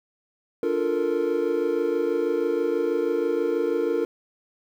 triangle chord, Bb major seventh, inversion first, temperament equal, 293.7 / 349.2 / 440 / 466.2 Hz, D4 / F4 / A4 / Bb4, 0 / 0 / 0 / 0 cents, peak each -28 / -25 / -26 / -23 dBFS, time 0.63-4.05 s, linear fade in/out 2 ms, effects 9-bit

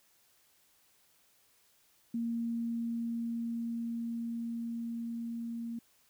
sine tone with level ramp, 232.3 Hz, A#3, 6 cents flat, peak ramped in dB -31 to -36 dBFS, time 2.14-5.79 s, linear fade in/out 5 ms, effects white hiss -68 dBFS RMS until 6.09 s

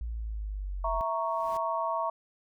sine linear sweep, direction down, 58.27 to 43.13 Hz, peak -32 dBFS, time 0.01-1.01 s, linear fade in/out 0 ms
sine chord, A# diminished, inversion second, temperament equal, 659.3 / 932.3 / 1108.7 Hz, E5 / A#5 / C#6, 0 / 0 / 0 cents, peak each -32 dBFS, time 0.84-2.1 s, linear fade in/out 5 ms
pink noise with exponential growth, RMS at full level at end -46 dBFS, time 1.11-1.57 s, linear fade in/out 0 ms, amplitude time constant 100 ms
effects none

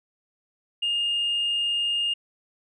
sine tone, 2831 Hz, F7, 23 cents sharp, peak -21 dBFS, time 0.82-2.14 s, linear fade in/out 10 ms, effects tanh soft clip ceiling -19 dBFS

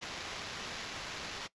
white noise with sample-and-hold, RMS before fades -42 dBFS, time 0.01-1.48 s, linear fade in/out 20 ms, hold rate 8820 Hz, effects noise-tail reverb RT60 0.1 s tail -19 dB re dry + resampled to 22050 Hz

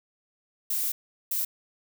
violet noise bursts at uneven times, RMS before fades -28 dBFS, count 2, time 0.7-0.92 / 1.31-1.45 s, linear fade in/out 5 ms, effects none

